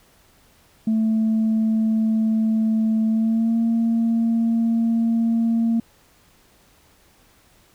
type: tone with pitch glide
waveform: sine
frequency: 220.7 to 229.1 Hz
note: A3 to A#3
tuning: +5 to -30 cents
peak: -15 dBFS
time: 0.87-5.8 s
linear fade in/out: 5 ms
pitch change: +65 cents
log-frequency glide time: 3.08-3.57 s
effects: tanh soft clip ceiling -14 dBFS + pink hiss -56 dBFS RMS until 7.74 s